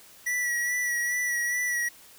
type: tone with vibrato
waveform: square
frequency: 1942 Hz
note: B6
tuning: 30 cents flat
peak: -26 dBFS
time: 0.26-1.89 s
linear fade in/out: 10 ms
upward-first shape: sine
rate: 2.4 Hz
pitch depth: 30 cents each way
effects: white hiss -52 dBFS RMS until 2.18 s